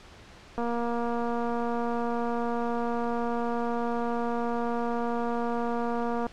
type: click train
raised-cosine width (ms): 1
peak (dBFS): -18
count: 1343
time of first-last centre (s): 0.58-6.266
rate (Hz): 236
effects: pink hiss -50 dBFS RMS until 6.32 s + low-pass 5000 Hz 12 dB/octave